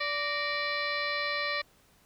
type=harmonic tone with a mistuned harmonic; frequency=583 Hz; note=D5; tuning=13 cents flat; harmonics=1 / 2 / 3 / 4 / 5 / 6 / 7 / 8 / 9; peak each=-37 / -36 / -34 / -35 / -47 / -43 / -37 / -45 / -48 dBFS; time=0-1.62 s; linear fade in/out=10 ms; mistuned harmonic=3; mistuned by=+100 cents; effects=pink hiss -63 dBFS RMS until 2.05 s